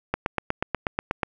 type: click train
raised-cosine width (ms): 0.5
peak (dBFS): -8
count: 10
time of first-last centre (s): 0.14-1.232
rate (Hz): 8.24
effects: none